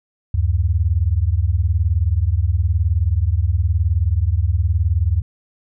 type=beating tone pair; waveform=sine; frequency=74.8 / 93.8 Hz; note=D2 / F#2; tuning=+32 / +24 cents; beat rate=19 Hz; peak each=-17 dBFS; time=0.34-5.22 s; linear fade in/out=5 ms; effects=none